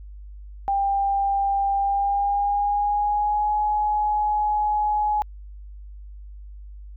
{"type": "tone with pitch glide", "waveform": "sine", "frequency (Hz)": [794, 841.2], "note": ["G5", "G#5"], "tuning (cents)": [22, 22], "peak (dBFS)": -19, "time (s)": [0.68, 5.22], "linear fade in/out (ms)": 0, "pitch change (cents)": 100, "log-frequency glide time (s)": [1.77, 3.55], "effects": ["added 50 Hz sine -37 dBFS peak until 6.96 s"]}